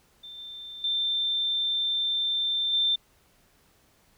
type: tone with level steps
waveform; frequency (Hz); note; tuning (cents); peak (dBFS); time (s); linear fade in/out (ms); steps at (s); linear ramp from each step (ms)
sine; 3570; A7; +24; -40 / -38 / -24 / -21; 0.23-2.96; 10; 0.38 / 0.84 / 2.73; 2
effects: pink hiss -63 dBFS RMS until 4.17 s